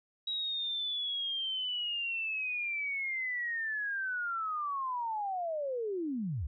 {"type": "linear sweep", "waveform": "sine", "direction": "down", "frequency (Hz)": [3857, 58.27], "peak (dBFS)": -32, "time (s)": [0.27, 6.47], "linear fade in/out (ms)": 5, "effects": []}